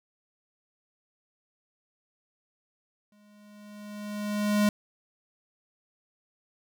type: tone with exponential growth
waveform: square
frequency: 207.8 Hz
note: G#3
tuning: 1 cent sharp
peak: -20 dBFS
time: 3.12-4.69 s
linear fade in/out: 2 ms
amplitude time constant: 340 ms
effects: none